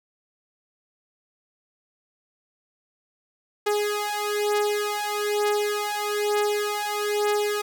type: beating tone pair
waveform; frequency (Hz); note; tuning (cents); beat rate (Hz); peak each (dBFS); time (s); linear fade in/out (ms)
sawtooth; 415.3 / 416.4; G#4 / G#4; 0 / +5; 1.1; -22; 3.66-7.62; 10
effects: none